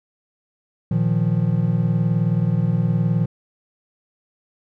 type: chord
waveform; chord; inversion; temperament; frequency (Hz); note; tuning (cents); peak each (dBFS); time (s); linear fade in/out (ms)
triangle; Bb suspended fourth; none; equal; 116.54 / 155.56 / 174.61; Bb2 / Eb3 / F3; 0 / 0 / 0; -19; 0.91-3.26; 5
effects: none